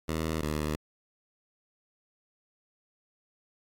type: tone pair in turn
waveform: 10% pulse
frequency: 79.7 / 76.03 Hz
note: D#2 / D#2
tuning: +42 / -39 cents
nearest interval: minor second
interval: 81 cents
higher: first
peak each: -21 dBFS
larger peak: neither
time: 0.08-0.42 / 0.42-0.76 s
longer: neither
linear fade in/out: 10 ms
effects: AAC 48 kbps